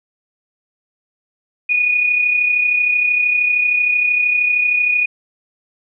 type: tone pair together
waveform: sine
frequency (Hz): 2461 / 2494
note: D#7 / D#7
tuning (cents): -20 / +3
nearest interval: unison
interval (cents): 23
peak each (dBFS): -13 / -23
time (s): 1.69-5.06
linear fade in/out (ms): 10
effects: none